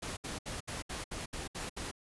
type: noise bursts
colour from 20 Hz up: pink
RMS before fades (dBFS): -40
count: 9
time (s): 0.02-1.914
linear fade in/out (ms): 10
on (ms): 150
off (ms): 68
effects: resampled to 24000 Hz